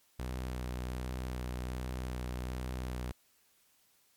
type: tone with vibrato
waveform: sawtooth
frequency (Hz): 62.5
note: B1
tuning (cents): +21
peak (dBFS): -32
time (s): 0.19-3.12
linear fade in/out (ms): 5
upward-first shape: sine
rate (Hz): 1.3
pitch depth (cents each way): 17
effects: white hiss -69 dBFS RMS until 4.16 s + MP3 96 kbps